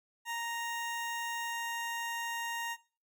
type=tone; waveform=20% pulse; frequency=932.3 Hz; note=A#5; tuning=in tune; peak=-30 dBFS; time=0.25-2.77 s; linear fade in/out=50 ms; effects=noise-tail reverb RT60 0.4 s tail -21 dB re dry + Opus 48 kbps